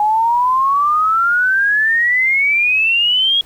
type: exponential sweep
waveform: sine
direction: up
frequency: 830.6 to 3322 Hz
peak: -11 dBFS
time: 0-3.41 s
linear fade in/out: 2 ms
effects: pink hiss -46 dBFS RMS until 3.45 s